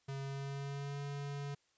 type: tone with pitch glide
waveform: square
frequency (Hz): 137 to 142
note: C#3 to C#3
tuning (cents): -20 to +42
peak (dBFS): -40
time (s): 0.08-1.55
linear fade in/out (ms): 10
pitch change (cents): +62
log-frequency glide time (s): 0.21-1
effects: white hiss -75 dBFS RMS until 1.77 s + resampled to 16000 Hz